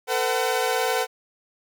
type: tone cluster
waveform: sawtooth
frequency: 449.4 / 507 / 753 Hz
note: A4 / B4 / F#5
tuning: +37 / +45 / +30 cents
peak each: -22 dBFS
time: 0.07-1.07 s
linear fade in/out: 50 ms
effects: none